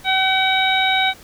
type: harmonic tone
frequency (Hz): 760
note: F#5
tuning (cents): +46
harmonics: 1 / 2 / 3 / 4 / 5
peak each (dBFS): -19 / -23 / -20 / -29 / -20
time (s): 0.04-1.14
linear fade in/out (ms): 50
effects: pink hiss -44 dBFS RMS until 1.23 s